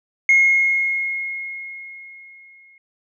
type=tone with exponential decay; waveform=sine; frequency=2156 Hz; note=C#7; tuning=49 cents flat; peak=-8 dBFS; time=0.29-2.78 s; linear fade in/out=2 ms; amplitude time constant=540 ms; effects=tanh soft clip ceiling -7 dBFS